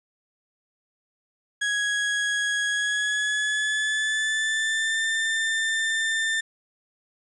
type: tone with pitch glide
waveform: 35% pulse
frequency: 1661.2 to 1790.7 Hz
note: G#6 to A6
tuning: 0 to +30 cents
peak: -21 dBFS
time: 1.61-6.41 s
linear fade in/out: 10 ms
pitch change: +130 cents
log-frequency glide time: 2.68-5 s
effects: resampled to 24000 Hz + 10-bit